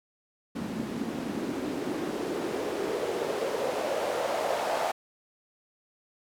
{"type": "noise with band-pass filter sweep", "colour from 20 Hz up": "white", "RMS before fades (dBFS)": -31, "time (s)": [0.55, 4.92], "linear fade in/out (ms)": 10, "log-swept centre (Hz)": [220, 690], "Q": 3.3, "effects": []}